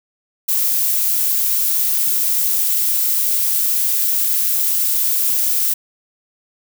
violet noise, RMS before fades -17 dBFS, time 0.48-5.74 s, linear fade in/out 10 ms, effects none

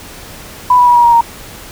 sine tone with pitch steps, 993 / 980.5 / 968.1 / 955.9 / 943.8 / 931.9 Hz, B5 / B5 / B5 / A#5 / A#5 / A#5, +9 / -13 / -35 / +43 / +21 / -1 cents, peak -4 dBFS, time 0.7-1.21 s, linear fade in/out 5 ms, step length 85 ms, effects pink hiss -32 dBFS RMS until 1.71 s

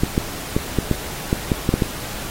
clicks, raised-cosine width 3 ms, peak -3 dBFS, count 10, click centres 0.035 / 0.179 / 0.565 / 0.787 / 0.913 / 1.329 / 1.518 / 1.691 / 1.74 / 1.822 s, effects pink hiss -31 dBFS RMS until 2.3 s + AAC 48 kbps

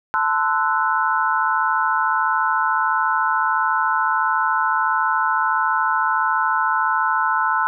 sine chord, F# half-diminished seventh, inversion first, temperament equal with one note detuned, 880 / 1033.9 / 1318.5 / 1480 Hz, A5 / C6 / E6 / F#6, 0 / -21 / 0 / 0 cents, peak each -22 dBFS, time 0.14-7.67 s, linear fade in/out 0 ms, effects none

